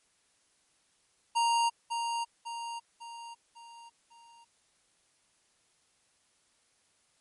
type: tone with echo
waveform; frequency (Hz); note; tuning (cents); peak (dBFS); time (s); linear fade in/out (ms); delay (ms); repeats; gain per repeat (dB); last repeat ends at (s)
square; 932.3; A#5; 0; -25; 1.35-1.7; 20; 550; 5; -6; 4.45
effects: white hiss -70 dBFS RMS until 7.2 s + MP3 48 kbps